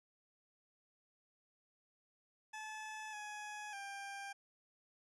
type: tone with pitch steps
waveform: 20% pulse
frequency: 864 / 840 / 795 Hz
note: A5 / G#5 / G5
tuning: -32 / +19 / +24 cents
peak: -40 dBFS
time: 2.53-4.33 s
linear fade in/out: 10 ms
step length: 600 ms
effects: resampled to 22050 Hz